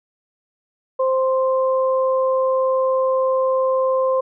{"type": "tone pair together", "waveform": "sine", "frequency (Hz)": [523.2, 1046.5], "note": ["C5", "C6"], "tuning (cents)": [0, 0], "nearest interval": "octave", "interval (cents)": 1200, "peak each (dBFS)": [-16, -23], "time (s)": [0.99, 4.21], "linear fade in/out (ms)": 10, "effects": []}